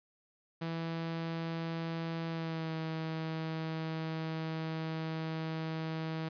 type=tone with pitch glide; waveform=sawtooth; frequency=164.81 to 160.3 Hz; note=E3 to E3; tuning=0 to -48 cents; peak=-31 dBFS; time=0.61-6.29 s; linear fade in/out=10 ms; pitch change=-48 cents; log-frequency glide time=2.28-2.75 s; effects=resampled to 11025 Hz + 12-bit